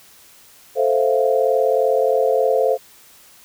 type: chord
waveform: sine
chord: F major seventh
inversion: first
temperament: equal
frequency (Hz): 440 / 523.3 / 659.3 / 698.5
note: A4 / C5 / E5 / F5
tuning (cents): 0 / 0 / 0 / 0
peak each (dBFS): -19 / -17 / -23 / -23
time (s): 0.75-2.78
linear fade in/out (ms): 50
effects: white hiss -48 dBFS RMS until 3.44 s